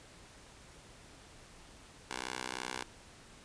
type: tone with high-pass filter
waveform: 10% pulse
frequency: 63.1 Hz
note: B1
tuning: 38 cents sharp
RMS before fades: -41 dBFS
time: 2.11-2.83 s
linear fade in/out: 0 ms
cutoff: 670 Hz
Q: 0.51
effects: pink hiss -56 dBFS RMS until 3.44 s + resampled to 22050 Hz